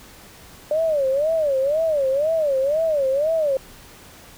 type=tone with vibrato; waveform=sine; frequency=587.3 Hz; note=D5; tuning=in tune; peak=-17 dBFS; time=0.71-3.57 s; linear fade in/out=2 ms; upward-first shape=sine; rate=2 Hz; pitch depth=190 cents each way; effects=pink hiss -45 dBFS RMS until 4.37 s